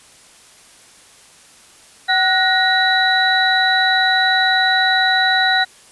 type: tone cluster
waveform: sine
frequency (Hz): 758 / 1464 / 1879 / 3934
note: F#5 / F#6 / A#6 / B7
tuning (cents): +42 / -19 / +13 / -7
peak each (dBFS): -18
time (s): 2.08-5.65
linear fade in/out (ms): 20
effects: white hiss -46 dBFS RMS until 5.91 s + resampled to 24000 Hz